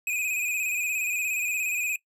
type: tone with vibrato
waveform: square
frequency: 2489 Hz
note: D#7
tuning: in tune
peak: -26 dBFS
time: 0.07-1.96 s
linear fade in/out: 2 ms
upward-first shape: square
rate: 17 Hz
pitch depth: 39 cents each way
effects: noise-tail reverb RT60 0.1 s tail -20 dB re dry